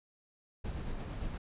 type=noise with tremolo; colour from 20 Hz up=brown; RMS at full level=-37 dBFS; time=0.64-1.38 s; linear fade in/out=10 ms; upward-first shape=sine; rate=8.7 Hz; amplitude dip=30%; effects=resampled to 8000 Hz